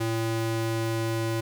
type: ring-modulated tone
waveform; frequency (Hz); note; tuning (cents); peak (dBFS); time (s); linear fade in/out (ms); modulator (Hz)
45% pulse; 226.1; A3; +47; -22; 0-1.41; 10; 113
effects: none